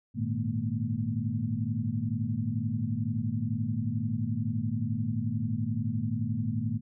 sine tone cluster, 103.2 / 114.7 / 152.7 / 214.8 / 237 Hz, G#2 / A#2 / D#3 / A3 / A#3, -10 / -28 / -32 / -41 / +29 cents, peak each -34 / -32 / -37 / -35 / -34 dBFS, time 0.14-6.81 s, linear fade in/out 50 ms, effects none

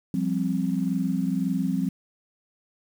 sine chord, F suspended second, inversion none, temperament just, 174.61 / 196.44 / 261.9 Hz, F3 / G3 / C4, 0 / +4 / +2 cents, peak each -27 dBFS, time 0.14-1.89 s, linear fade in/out 2 ms, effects 8-bit

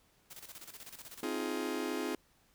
white noise with tremolo, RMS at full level -48 dBFS, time 0.3-1.25 s, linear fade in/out 10 ms, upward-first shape square, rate 16 Hz, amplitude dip 70%
40% pulse chord, F minor seventh, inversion second, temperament just, 261.9 / 314.3 / 349.2 / 419.1 Hz, C4 / Eb4 / F4 / Ab4, +2 / +18 / 0 / +16 cents, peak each -39 dBFS, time 1.23-2.15 s, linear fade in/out 2 ms
effects pink hiss -69 dBFS RMS until 2.54 s

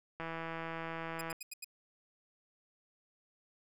click train, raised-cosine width 0.5 ms, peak -26 dBFS, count 186, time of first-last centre 0.2-1.328 s, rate 164 Hz
10% pulse tone bursts, 2489 Hz, D#7, in tune, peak -32 dBFS, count 5, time 1.19-1.645 s, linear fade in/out 5 ms, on 23 ms, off 85 ms
effects none

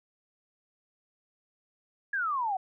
sine exponential sweep, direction down, 1695 to 732 Hz, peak -27 dBFS, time 2.13-2.57 s, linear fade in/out 5 ms, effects none

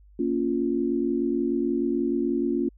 sine chord, Bb minor, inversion none, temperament just, 233.1 / 279.7 / 349.6 Hz, Bb3 / Db4 / F4, 0 / +16 / +2 cents, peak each -28 / -26 / -26 dBFS, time 0.19-2.69 s, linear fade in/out 5 ms, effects added 50 Hz sine -50 dBFS peak until 2.77 s

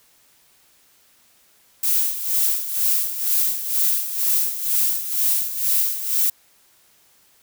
violet noise with tremolo, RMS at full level -18 dBFS, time 1.83-6.3 s, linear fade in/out 5 ms, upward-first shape sine, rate 2.1 Hz, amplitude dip 70%, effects white hiss -57 dBFS RMS until 7.42 s

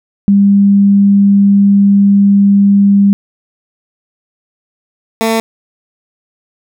sine / 15% pulse tone pair in turn, 199.9 / 224.6 Hz, G3 / A3, +34 / +36 cents, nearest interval major second, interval 202 cents, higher second, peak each -4 dBFS, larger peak neither, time 0.28-3.13 / 5.21-5.4 s, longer first, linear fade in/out 0 ms, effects none

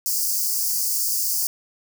white high-pass noise, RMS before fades -23 dBFS, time 0.06-1.47 s, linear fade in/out 0 ms, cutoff 4600 Hz, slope 96 dB/octave, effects none

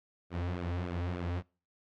sawtooth tone with flanger, 87.9 Hz, F2, 12 cents sharp, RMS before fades -35 dBFS, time 0.3-1.43 s, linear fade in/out 50 ms, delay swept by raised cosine 1 to 5.8 ms, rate 3.4 Hz, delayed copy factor -0.7, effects noise-tail reverb RT60 0.4 s tail -26 dB re dry + low-pass 3000 Hz 12 dB/octave

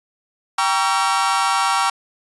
40% pulse chord, G diminished seventh, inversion none, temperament just, 784 / 940.8 / 1128.9 / 1354.7 Hz, G5 / Bb5 / Db6 / Fb6, 0 / +16 / +31 / +47 cents, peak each -21 dBFS, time 0.58-1.9 s, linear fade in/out 5 ms, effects resampled to 24000 Hz

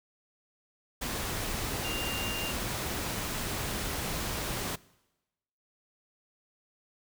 sine tone in noise, 2794 Hz, F7, in tune, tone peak -36 dBFS, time 1.84-2.52 s, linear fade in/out 10 ms, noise pink, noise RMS -34 dBFS, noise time 1.01-4.76 s, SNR -5 dB, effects noise-tail reverb RT60 1.0 s tail -22 dB re dry

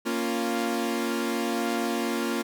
sawtooth chord, Bb minor, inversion none, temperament equal, 233.1 / 277.2 / 349.2 Hz, Bb3 / Db4 / F4, 0 / 0 / 0 cents, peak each -25 / -28 / -26 dBFS, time 0.05-2.43 s, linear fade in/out 20 ms, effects none

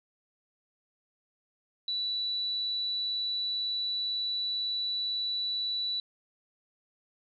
sine tone, 3951 Hz, B7, in tune, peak -29 dBFS, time 1.88-6 s, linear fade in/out 2 ms, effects none

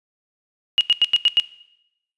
sine tone bursts, 2874 Hz, F7, 49 cents sharp, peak -11 dBFS, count 6, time 0.78-1.399 s, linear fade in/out 0 ms, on 29 ms, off 89 ms, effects noise-tail reverb RT60 0.8 s tail -18 dB re dry + resampled to 24000 Hz

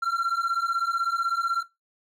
triangle beating tone pair, 1358 / 1374 Hz, F6 / F6, -49 / -29 cents, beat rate 16 Hz, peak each -23 dBFS, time 0.02-1.63 s, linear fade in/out 10 ms, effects noise-tail reverb RT60 0.2 s tail -17 dB re dry + tanh soft clip ceiling -18 dBFS

